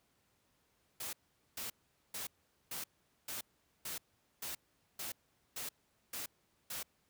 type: noise bursts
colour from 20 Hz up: white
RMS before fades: -42 dBFS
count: 11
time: 1-6.83 s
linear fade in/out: 5 ms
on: 130 ms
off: 440 ms
effects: pink hiss -75 dBFS RMS until 7.09 s + high-pass 60 Hz 12 dB/octave